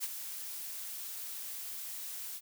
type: noise with ADSR envelope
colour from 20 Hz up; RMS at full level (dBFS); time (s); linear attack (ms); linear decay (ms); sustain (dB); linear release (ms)
blue; -34; 0-2.41; 39; 30; -8; 49
effects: none

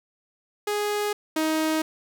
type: tone pair in turn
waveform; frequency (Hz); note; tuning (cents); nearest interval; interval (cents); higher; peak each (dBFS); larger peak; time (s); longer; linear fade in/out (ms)
sawtooth; 415.3 / 314.8; G#4 / D#4; 0 / +20; perfect fourth; 480; first; -20 / -18; second; 0.67-1.13 / 1.36-1.82; neither; 5
effects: none

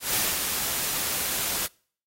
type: noise with ADSR envelope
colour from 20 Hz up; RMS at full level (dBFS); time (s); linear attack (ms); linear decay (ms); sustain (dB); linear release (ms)
white; -24; 0-1.67; 140; 250; -4; 12
effects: noise-tail reverb RT60 0.5 s tail -26 dB re dry + AAC 48 kbps

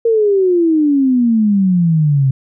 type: exponential sweep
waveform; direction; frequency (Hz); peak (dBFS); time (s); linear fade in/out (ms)
sine; down; 466.2 to 130.81; -9; 0.05-2.31; 5
effects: none

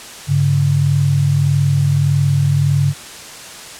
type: tone pair together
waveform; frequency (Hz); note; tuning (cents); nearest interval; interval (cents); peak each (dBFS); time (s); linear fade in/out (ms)
sine; 100.6 / 142.27; G2 / C#3; +45 / +45; tritone; 600; -17 / -12; 0.27-2.94; 50
effects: white hiss -33 dBFS RMS until 3.79 s + low-pass 9000 Hz 12 dB/octave

